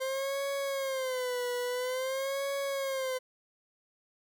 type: tone with vibrato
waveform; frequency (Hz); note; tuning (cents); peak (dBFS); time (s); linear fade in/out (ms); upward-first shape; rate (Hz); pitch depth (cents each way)
40% pulse; 522; C5; -4; -30; 0-3.19; 20; sine; 0.49; 110
effects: none